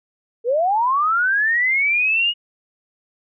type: linear sweep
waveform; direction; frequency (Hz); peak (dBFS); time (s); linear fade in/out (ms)
sine; up; 446.1 to 2900; -15; 0.44-2.34; 50
effects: none